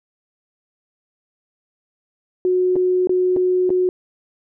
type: tone with dropouts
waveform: sine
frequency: 365.7 Hz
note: F#4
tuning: 20 cents flat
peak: -14 dBFS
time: 2.45-3.89 s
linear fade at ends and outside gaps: 1 ms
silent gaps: 2.757-2.763 / 3.072-3.094 / 3.364-3.369 / 3.694-3.703 s
effects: none